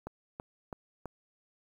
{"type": "click train", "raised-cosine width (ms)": 1, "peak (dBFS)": -25, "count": 4, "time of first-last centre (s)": [0.07, 1.057], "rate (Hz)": 3.04, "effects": ["9-bit"]}